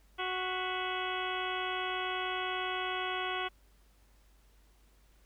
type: harmonic tone with a mistuned harmonic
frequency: 369.5 Hz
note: F#4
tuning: 2 cents flat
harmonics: 1 / 2 / 3 / 4 / 5 / 6 / 7 / 8 / 9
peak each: -40 / -39 / -39 / -40 / -43 / -46 / -43 / -44 / -43 dBFS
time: 0.18-3.49 s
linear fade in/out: 20 ms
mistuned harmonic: 5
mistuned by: +120 cents
effects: added 50 Hz sine -61 dBFS peak until 5.25 s + pink hiss -69 dBFS RMS until 5.25 s